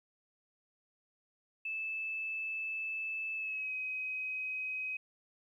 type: tone with pitch glide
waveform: sine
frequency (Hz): 2624 to 2527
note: E7 to D#7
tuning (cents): -9 to +26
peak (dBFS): -35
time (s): 1.65-4.97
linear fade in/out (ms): 5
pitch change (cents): -65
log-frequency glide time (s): 3.35-3.73
effects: 12-bit